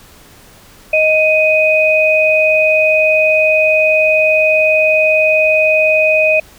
sine tone pair together, 625 / 2500 Hz, D#5 / D#7, +8 / +8 cents, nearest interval 2 octaves, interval 2400 cents, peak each -11 dBFS, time 0.93-6.4 s, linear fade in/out 5 ms, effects pink hiss -42 dBFS RMS until 6.58 s

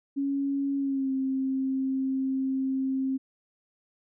sine tone with pitch glide, 277.7 to 265.6 Hz, C#4 to C4, +3 to +26 cents, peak -25 dBFS, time 0.16-3.18 s, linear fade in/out 20 ms, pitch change -77 cents, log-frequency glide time 0.78-1.12 s, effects none

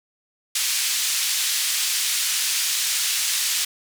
white band-pass noise, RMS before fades -23 dBFS, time 0.55-3.65 s, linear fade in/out 5 ms, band 2400 to 8400 Hz, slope 12 dB/octave, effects none

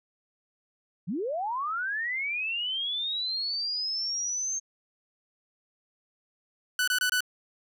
sine linear sweep, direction up, 144.4 to 6410 Hz, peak -28 dBFS, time 1.07-4.6 s, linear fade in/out 20 ms
sawtooth tone bursts, 1491 Hz, F#6, 13 cents sharp, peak -20 dBFS, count 4, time 6.79-7.206 s, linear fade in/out 2 ms, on 86 ms, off 24 ms
effects none

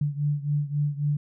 sine beating tone pair, 145.1 / 148.8 Hz, D3 / D3, -21 / +23 cents, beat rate 3.7 Hz, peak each -25 / -28 dBFS, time 0.01-1.17 s, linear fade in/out 5 ms, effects none

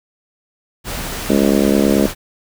pink noise, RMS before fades -25 dBFS, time 0.84-2.15 s, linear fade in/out 50 ms
harmonic tone, 69.3 Hz, C#2, in tune, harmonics 3 / 4 / 5 / 6 / 7 / 8 / 9, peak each -15 / -17 / -19 / -21 / -22 / -23 / -24 dBFS, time 1.29-2.07 s, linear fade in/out 10 ms
effects none

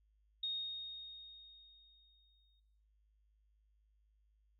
sine tone with exponential decay, 3719 Hz, A#7, 5 cents flat, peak -35 dBFS, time 0.43-2.6 s, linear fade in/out 5 ms, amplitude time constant 470 ms, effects noise-tail reverb RT60 1.0 s tail -21 dB re dry + added 52 Hz sine -70 dBFS peak until 4.59 s

